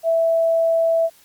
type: tone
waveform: sine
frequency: 659.3 Hz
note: E5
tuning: in tune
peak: -14 dBFS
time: 0.03-1.1 s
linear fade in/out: 50 ms
effects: white hiss -52 dBFS RMS until 1.24 s + MP3 96 kbps